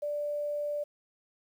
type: tone with quantisation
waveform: sine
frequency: 587.3 Hz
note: D5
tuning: in tune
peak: -30 dBFS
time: 0.02-0.84 s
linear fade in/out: 10 ms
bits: 10
effects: none